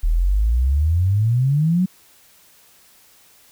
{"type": "exponential sweep", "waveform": "sine", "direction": "up", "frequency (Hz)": [37.52, 190], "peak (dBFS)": -14, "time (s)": [0.03, 1.86], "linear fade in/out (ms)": 10, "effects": ["white hiss -52 dBFS RMS until 3.51 s"]}